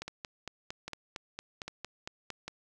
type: two click trains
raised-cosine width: 0.2 ms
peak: -21 / -22 dBFS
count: 11 / 4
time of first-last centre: 0.02-2.303 / 0.08-2.48 s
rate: 4.38 / 1.25 Hz
effects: none